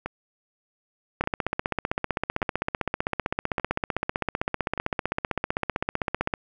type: two click trains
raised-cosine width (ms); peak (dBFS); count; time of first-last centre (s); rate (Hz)
0.5; -15 / -9; 5 / 81; 0.06-4.777 / 1.21-6.338; 0.848 / 15.6
effects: none